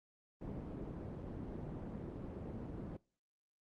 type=low-pass noise; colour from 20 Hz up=white; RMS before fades=-45 dBFS; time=0.41-2.97 s; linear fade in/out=5 ms; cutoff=300 Hz; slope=12 dB/octave; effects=noise-tail reverb RT60 0.4 s tail -25 dB re dry + Opus 32 kbps